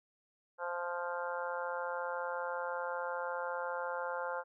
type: harmonic tone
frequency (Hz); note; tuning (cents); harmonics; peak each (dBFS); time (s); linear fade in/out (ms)
174.61; F3; 0; 3 / 4 / 5 / 6 / 7 / 8 / 9; -39 / -47 / -41 / -44 / -50 / -42 / -49; 0.58-4.44; 50
effects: none